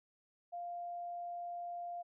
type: tone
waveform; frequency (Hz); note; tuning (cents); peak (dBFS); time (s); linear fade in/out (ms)
sine; 698; F5; -1; -40; 0.52-2.03; 20
effects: none